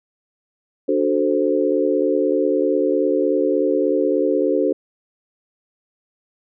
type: chord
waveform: sine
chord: D dominant seventh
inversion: none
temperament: equal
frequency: 293.7 / 370 / 440 / 523.3 Hz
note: D4 / F#4 / A4 / C5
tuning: 0 / 0 / 0 / 0 cents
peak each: -21 dBFS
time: 0.88-4.73 s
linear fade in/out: 10 ms
effects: none

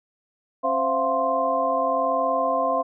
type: tone cluster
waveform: sine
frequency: 270.2 / 521 / 678 / 719 / 1048 Hz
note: C#4 / C5 / E5 / F#5 / C6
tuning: -44 / -7 / +49 / -50 / +2 cents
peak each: -32 / -26 / -24 / -31 / -24 dBFS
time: 0.63-2.83 s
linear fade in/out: 20 ms
effects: none

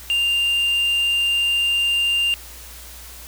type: tone with quantisation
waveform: triangle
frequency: 2794 Hz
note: F7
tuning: in tune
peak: -15 dBFS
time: 0.1-2.34 s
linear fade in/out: 0 ms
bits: 7
effects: added 60 Hz sine -41 dBFS peak until 3.27 s + white hiss -40 dBFS RMS until 3.27 s

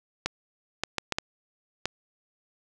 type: clicks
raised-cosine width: 0.2 ms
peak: -9 dBFS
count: 6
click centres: 0.26 / 0.836 / 0.983 / 1.123 / 1.185 / 1.856 s
effects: none

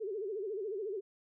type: tone with vibrato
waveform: sine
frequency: 410 Hz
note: G#4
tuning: 22 cents flat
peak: -35 dBFS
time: 0-1.01 s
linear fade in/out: 20 ms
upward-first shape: sine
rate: 14 Hz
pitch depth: 160 cents each way
effects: none

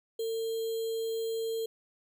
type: tone with sample-and-hold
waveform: sine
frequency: 451 Hz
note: A4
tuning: 43 cents sharp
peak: -30 dBFS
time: 0.19-1.66 s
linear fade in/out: 5 ms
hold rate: 3675 Hz
effects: none

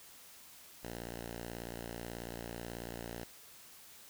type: tone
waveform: 5% pulse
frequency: 58.3 Hz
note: A#1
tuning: 1 cent sharp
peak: -31 dBFS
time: 0.83-3.24 s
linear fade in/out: 5 ms
effects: white hiss -56 dBFS RMS until 4.09 s

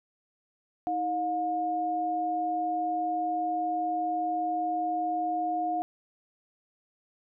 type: tone pair together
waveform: sine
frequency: 318.2 / 716 Hz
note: D#4 / F5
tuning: +39 / +43 cents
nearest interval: octave + major second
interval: 1404 cents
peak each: -34 / -27 dBFS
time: 0.87-5.82 s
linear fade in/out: 0 ms
effects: none

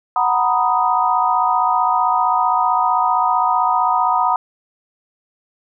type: chord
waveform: sine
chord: B major seventh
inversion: second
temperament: equal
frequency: 740 / 932.3 / 987.8 / 1244.5 Hz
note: F#5 / A#5 / B5 / D#6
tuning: 0 / 0 / 0 / 0 cents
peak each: -19 dBFS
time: 0.16-4.36 s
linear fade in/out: 2 ms
effects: none

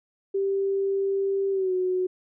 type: tone with pitch glide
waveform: sine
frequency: 392 to 367.9 Hz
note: G4 to F#4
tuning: 0 to -10 cents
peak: -22 dBFS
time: 0.34-2.07 s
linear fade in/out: 10 ms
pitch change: -110 cents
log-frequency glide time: 1.51-1.73 s
effects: none

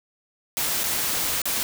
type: noise with dropouts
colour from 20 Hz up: white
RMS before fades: -25 dBFS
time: 0.57-1.63 s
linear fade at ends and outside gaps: 0 ms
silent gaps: 0.834-0.839 / 1.418-1.455 s
effects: none

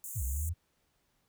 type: high-pass noise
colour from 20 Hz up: pink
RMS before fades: -42 dBFS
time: 0.04-0.49 s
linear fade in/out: 0 ms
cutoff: 6600 Hz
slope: 96 dB/octave
type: linear two-way sweep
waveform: sine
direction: down then up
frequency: 130.81 to 59.9 to 87.3 Hz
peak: -31 dBFS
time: 0.15-0.54 s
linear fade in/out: 20 ms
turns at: 0.23 s
effects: pink hiss -75 dBFS RMS until 1.28 s

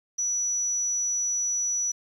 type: tone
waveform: sine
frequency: 5900 Hz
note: F#8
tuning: 6 cents flat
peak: -24 dBFS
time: 0.18-1.92 s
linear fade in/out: 10 ms
effects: 9-bit

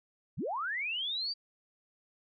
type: linear sweep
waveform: sine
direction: up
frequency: 73.42 to 4728 Hz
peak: -32 dBFS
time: 0.37-1.34 s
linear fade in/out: 20 ms
effects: none

